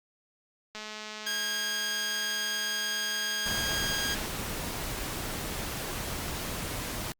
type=click train; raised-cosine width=0.2 ms; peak=-23 dBFS; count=752; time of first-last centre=0.75-4.259 s; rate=214 Hz
type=tone; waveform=15% pulse; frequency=1625 Hz; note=G#6; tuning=38 cents flat; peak=-23 dBFS; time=1.26-4.15 s; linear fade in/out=10 ms
type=noise; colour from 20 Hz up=pink; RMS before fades=-35 dBFS; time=3.46-7.12 s; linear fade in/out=0 ms
effects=Opus 48 kbps